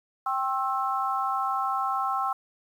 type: chord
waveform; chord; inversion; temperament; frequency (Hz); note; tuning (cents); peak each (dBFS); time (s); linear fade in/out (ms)
sine; C major; second; equal with one note detuned; 784 / 1071.6 / 1318.5; G5 / C6 / E6; 0 / +41 / 0; -29 / -29 / -29; 0.26-2.33; 5
effects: 9-bit